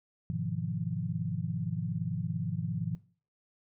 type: chord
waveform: sine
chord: F half-diminished seventh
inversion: first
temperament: just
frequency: 104.77 / 125.72 / 157.15 / 174.61 Hz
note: Ab2 / Cb3 / Eb3 / F3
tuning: +16 / +31 / +18 / 0 cents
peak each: -38 / -38 / -35 / -35 dBFS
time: 0.3-2.95 s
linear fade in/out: 0 ms
effects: noise-tail reverb RT60 0.4 s tail -18 dB re dry